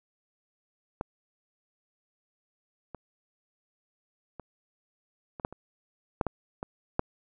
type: clicks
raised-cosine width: 1 ms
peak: -17 / -25 / -26 / -26 / -14 / -29 / -11 / -15 / -20 / -10 dBFS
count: 10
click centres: 1.011 / 2.947 / 4.397 / 5.398 / 5.449 / 5.526 / 6.212 / 6.267 / 6.629 / 6.994 s
effects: none